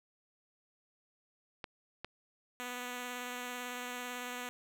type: clicks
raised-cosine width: 0.3 ms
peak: -24 dBFS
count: 2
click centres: 1.642 / 2.046 s
type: tone with vibrato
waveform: 5% pulse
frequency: 246.9 Hz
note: B3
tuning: in tune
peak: -28 dBFS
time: 2.6-4.49 s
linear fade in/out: 0 ms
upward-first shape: sine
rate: 18 Hz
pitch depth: 12 cents each way
effects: none